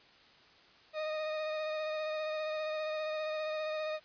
40% pulse tone with vibrato, 619 Hz, D#5, 9 cents flat, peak -33 dBFS, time 0.93-4 s, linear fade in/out 50 ms, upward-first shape sine, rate 15 Hz, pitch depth 16 cents each way, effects white hiss -60 dBFS RMS until 4.04 s + resampled to 11025 Hz

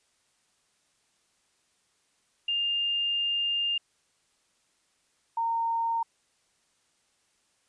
sine tone pair in turn, 2808 / 918.8 Hz, F7 / A#5, +9 / -25 cents, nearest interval octave + perfect fifth, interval 1934 cents, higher first, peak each -25 dBFS, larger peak neither, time 2.48-3.78 / 5.37-6.03 s, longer first, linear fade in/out 5 ms, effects white hiss -70 dBFS RMS until 7.68 s + resampled to 22050 Hz

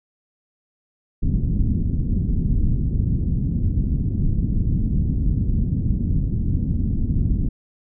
pink low-pass noise, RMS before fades -20 dBFS, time 1.22-7.49 s, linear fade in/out 10 ms, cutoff 230 Hz, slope 24 dB/octave, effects none

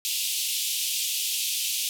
pink band-pass noise, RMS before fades -28 dBFS, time 0.05-1.89 s, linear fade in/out 0 ms, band 2700 to 16000 Hz, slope 48 dB/octave, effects none

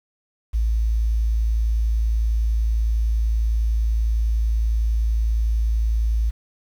sine tone, 55.4 Hz, A1, 13 cents sharp, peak -17 dBFS, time 0.53-6.31 s, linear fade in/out 20 ms, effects 8-bit

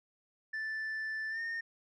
sine tone with pitch glide, 1760 to 1830.5 Hz, A6 to A#6, 0 to -32 cents, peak -32 dBFS, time 0.53-1.61 s, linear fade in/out 10 ms, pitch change +68 cents, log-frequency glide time 1.3-1.4 s, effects tanh soft clip ceiling -34 dBFS

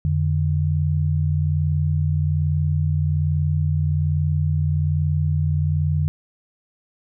sine tone pair together, 88.11 / 149.3 Hz, F2 / D3, +16 / +29 cents, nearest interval major sixth, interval 913 cents, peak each -20 dBFS, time 0.05-6.08 s, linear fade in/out 0 ms, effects none

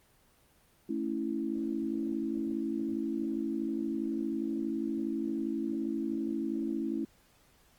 sine chord, A major, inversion none, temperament equal, 220 / 277.2 / 329.6 Hz, A3 / C#4 / E4, 0 / 0 / 0 cents, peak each -36 / -35 / -34 dBFS, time 0.89-7.05 s, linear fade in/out 5 ms, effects pink hiss -65 dBFS RMS until 7.78 s + Opus 24 kbps

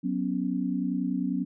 sine chord, F# suspended fourth, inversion none, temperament equal, 185 / 246.9 / 277.2 Hz, F#3 / B3 / C#4, 0 / 0 / 0 cents, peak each -30 dBFS, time 0.03-1.45 s, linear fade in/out 20 ms, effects none

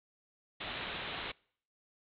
white low-pass noise, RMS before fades -41 dBFS, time 0.6-1.32 s, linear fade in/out 10 ms, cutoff 3900 Hz, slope 96 dB/octave, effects noise-tail reverb RT60 0.6 s tail -26 dB re dry

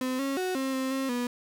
35% pulse tone with pitch steps, 256.7 / 273.6 / 369.3 / 266.4 / 262.9 / 267.6 / 244 Hz, C4 / C#4 / F#4 / C4 / C4 / C4 / B3, -33 / -23 / -3 / +31 / +8 / +39 / -21 cents, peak -26 dBFS, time 0.01-1.27 s, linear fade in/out 2 ms, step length 180 ms, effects none

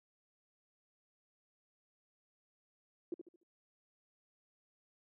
sine tone with echo, 344.8 Hz, F4, 22 cents flat, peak -35 dBFS, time 3.12-3.14 s, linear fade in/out 2 ms, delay 73 ms, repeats 4, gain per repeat -9 dB, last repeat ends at 3.432 s, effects high-pass 200 Hz 12 dB/octave

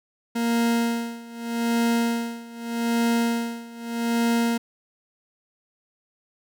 40% pulse tone with tremolo, 233.1 Hz, A#3, in tune, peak -18 dBFS, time 0.35-4.58 s, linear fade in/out 10 ms, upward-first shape sine, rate 0.82 Hz, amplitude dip 90%, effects none

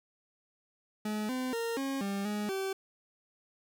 40% pulse tone with pitch steps, 212.5 / 255.9 / 461.8 / 271.6 / 198.5 / 208.6 / 385.8 Hz, G#3 / C4 / A#4 / C#4 / G3 / G#3 / G4, +40 / -38 / -16 / -35 / +22 / +8 / -28 cents, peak -31 dBFS, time 1.05-2.73 s, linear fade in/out 5 ms, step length 240 ms, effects none

